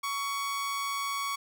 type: tone with amplitude modulation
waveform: sawtooth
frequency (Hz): 1120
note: C#6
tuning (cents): +18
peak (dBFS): -25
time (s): 0.03-1.36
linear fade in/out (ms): 10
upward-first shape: sine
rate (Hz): 205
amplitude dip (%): 35
effects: none